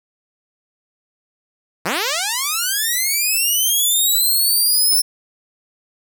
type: linear sweep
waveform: 5% pulse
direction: up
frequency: 143.1 to 5370 Hz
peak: -7 dBFS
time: 1.85-5.02 s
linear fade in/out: 10 ms
effects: none